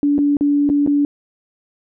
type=tone with dropouts; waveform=sine; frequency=288.1 Hz; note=D4; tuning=33 cents flat; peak=-12 dBFS; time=0.03-1.05 s; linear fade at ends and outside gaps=1 ms; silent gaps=0.181-0.188 / 0.369-0.409 / 0.692-0.699 / 0.864-0.874 s; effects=none